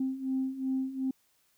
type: beating tone pair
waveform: sine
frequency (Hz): 261.6 / 264.3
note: C4 / C4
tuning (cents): 0 / +18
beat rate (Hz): 2.7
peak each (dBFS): -34 / -30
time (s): 0-1.11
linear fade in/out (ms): 5
effects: tanh soft clip ceiling -22 dBFS + white hiss -70 dBFS RMS until 1.57 s